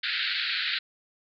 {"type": "band-pass noise", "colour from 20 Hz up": "white", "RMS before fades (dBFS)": -29, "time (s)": [0.03, 0.79], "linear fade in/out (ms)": 10, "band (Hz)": [1400, 4500], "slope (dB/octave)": 96, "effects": []}